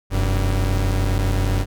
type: tone pair together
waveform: 45% pulse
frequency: 44.62 / 96.7 Hz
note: F1 / G2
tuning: +38 / -23 cents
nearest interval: octave + minor second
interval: 1339 cents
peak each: -20 dBFS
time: 0.1-1.66 s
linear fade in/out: 50 ms
effects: none